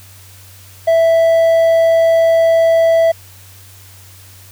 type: tone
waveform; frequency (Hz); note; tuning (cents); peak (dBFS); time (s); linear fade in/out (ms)
triangle; 659.3; E5; 0; -6; 0.87-3.12; 10
effects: added 95 Hz sine -40 dBFS peak until 4.51 s + white hiss -42 dBFS RMS until 4.51 s